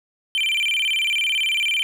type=tone with vibrato; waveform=triangle; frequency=2702 Hz; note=E7; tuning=42 cents sharp; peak=-17 dBFS; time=0.35-1.83 s; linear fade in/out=0 ms; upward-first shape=square; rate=18 Hz; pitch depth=230 cents each way; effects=none

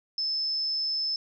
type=tone; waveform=sine; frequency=5250 Hz; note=E8; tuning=8 cents flat; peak=-26 dBFS; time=0.18-1.16 s; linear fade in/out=2 ms; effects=none

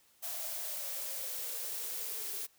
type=noise with high-pass filter sweep; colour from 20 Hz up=blue; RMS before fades=-39 dBFS; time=0.22-2.47 s; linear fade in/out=20 ms; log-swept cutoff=660 to 400 Hz; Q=8.4; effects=white hiss -67 dBFS RMS until 2.58 s

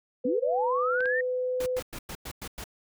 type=tone with pitch glide; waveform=sine; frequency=498.7 to 506 Hz; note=B4 to B4; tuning=+17 to +42 cents; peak=-26 dBFS; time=0.24-1.8 s; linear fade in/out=10 ms; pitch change=+25 cents; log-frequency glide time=0.52-1.64 s
type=linear sweep; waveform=sine; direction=up; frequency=227.5 to 1864.7 Hz; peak=-26 dBFS; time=0.25-1.21 s; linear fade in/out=5 ms
type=clicks; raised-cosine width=0.3 ms; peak=-25 dBFS; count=2; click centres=1.006 / 1.057 s
type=noise bursts; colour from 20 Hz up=pink; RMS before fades=-38 dBFS; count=7; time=1.6-2.641 s; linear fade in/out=5 ms; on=63 ms; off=100 ms
effects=none

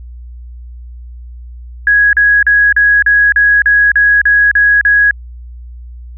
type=tone bursts; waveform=sine; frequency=1663 Hz; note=G#6; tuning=2 cents sharp; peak=-5 dBFS; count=11; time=1.87-5.11 s; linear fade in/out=2 ms; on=260 ms; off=38 ms; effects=added 60 Hz sine -27 dBFS peak until 6.17 s

